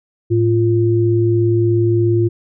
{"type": "tone pair together", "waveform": "sine", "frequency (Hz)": [110, 346.9], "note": ["A2", "F4"], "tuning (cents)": [0, -12], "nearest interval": "octave + minor sixth", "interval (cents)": 1988, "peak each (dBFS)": -14, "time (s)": [0.3, 2.29], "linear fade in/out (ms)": 20, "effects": []}